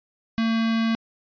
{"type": "tone with notch filter", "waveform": "square", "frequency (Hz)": 226.1, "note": "A3", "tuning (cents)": 47, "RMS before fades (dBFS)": -22, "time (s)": [0.38, 0.95], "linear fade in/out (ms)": 0, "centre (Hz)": 540, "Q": 0.82, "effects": ["resampled to 11025 Hz"]}